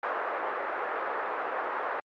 white band-pass noise, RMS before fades -32 dBFS, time 0.03-2 s, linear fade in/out 2 ms, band 420 to 1500 Hz, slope 24 dB/octave, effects Opus 48 kbps

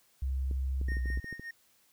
sine tone with pitch glide, 66.2 to 62.92 Hz, C2 to B1, +21 to +33 cents, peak -29 dBFS, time 0.22-1.2 s, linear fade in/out 5 ms, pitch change -88 cents, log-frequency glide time 0.84-0.98 s
clicks, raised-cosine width 3 ms, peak -30 dBFS, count 11, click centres 0.512 / 0.814 / 0.886 / 0.919 / 0.969 / 1.058 / 1.102 / 1.174 / 1.244 / 1.327 / 1.396 s
triangle tone with tremolo, 1848 Hz, A#6, 16 cents flat, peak -36 dBFS, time 0.88-1.51 s, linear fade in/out 5 ms, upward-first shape sine, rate 5.3 Hz, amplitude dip 80%
effects white hiss -67 dBFS RMS until 1.92 s

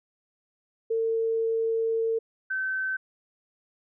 sine tone pair in turn, 451.8 / 1536 Hz, A4 / G6, +46 / -36 cents, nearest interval octave + major sixth, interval 2118 cents, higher second, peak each -23 / -26 dBFS, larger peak first, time 0.9-2.19 / 2.5-2.97 s, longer first, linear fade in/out 10 ms, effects none

